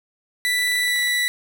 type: tone with pitch glide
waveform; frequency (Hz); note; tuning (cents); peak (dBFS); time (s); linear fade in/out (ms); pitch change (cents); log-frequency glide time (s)
30% pulse; 1975.5 to 1964.1; B6 to B6; 0 to -10; -16; 0.45-1.28; 0; -10; 0.79-0.97
type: clicks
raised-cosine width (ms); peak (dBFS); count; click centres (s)
0.3; -25; 12; 0.591 / 0.622 / 0.675 / 0.718 / 0.756 / 0.793 / 0.834 / 0.879 / 0.96 / 0.992 / 1.025 / 1.075
effects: none